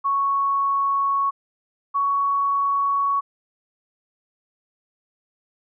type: tone pair in turn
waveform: sine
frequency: 1108.7 / 1117.7 Hz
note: C#6 / C#6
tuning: 0 / +14 cents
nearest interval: unison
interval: 14 cents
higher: second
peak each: -18 dBFS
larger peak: neither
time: 0.04-1.31 / 1.94-3.21 s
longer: neither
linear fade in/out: 20 ms
effects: none